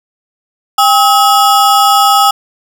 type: ring-modulated tone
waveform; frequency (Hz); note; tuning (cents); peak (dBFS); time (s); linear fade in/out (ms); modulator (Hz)
square; 1040; C6; -11; -3; 0.78-2.31; 5; 241
effects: none